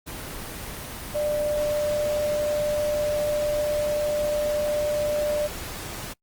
sine tone in noise, 595 Hz, D5, 22 cents sharp, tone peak -22 dBFS, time 1.14-5.48 s, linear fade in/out 20 ms, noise pink, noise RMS -35 dBFS, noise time 0.06-6.14 s, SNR +10 dB, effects noise-tail reverb RT60 0.1 s tail -25 dB re dry + Opus 24 kbps

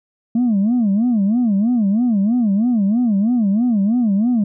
sine tone with vibrato, 220 Hz, A3, in tune, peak -11 dBFS, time 0.35-4.44 s, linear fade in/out 5 ms, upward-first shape sine, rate 3.1 Hz, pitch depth 220 cents each way, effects tanh soft clip ceiling -11 dBFS

